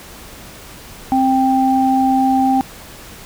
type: tone pair together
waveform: sine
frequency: 263.5 / 787 Hz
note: C4 / G5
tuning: +12 / +7 cents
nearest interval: octave + perfect fifth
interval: 1895 cents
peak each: -14 dBFS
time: 1.12-2.61 s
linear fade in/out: 0 ms
effects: pink hiss -37 dBFS RMS until 3.25 s